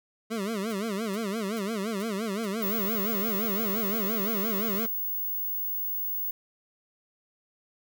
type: tone with vibrato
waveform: 25% pulse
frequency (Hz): 210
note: G#3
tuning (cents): +19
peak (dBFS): -25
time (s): 0.3-4.87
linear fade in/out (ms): 20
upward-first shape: sine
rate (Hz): 5.8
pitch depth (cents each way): 170
type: noise bursts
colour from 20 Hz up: white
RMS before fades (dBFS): -45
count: 5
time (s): 0.7-2.455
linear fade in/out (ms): 2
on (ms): 23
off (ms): 410
type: tone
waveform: sine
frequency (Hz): 15630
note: B9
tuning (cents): -19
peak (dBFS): -28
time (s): 2.62-6.31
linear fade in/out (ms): 5
effects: none